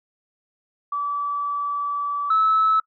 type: tone pair in turn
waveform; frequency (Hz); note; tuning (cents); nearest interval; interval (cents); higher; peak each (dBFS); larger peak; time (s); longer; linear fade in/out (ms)
sine; 1153 / 1302; D6 / E6; -32 / -22; major second; 210; second; -22 / -14; second; 0.92-2.3 / 2.3-2.8; first; 5
effects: noise-tail reverb RT60 0.1 s tail -22 dB re dry + tanh soft clip ceiling -11 dBFS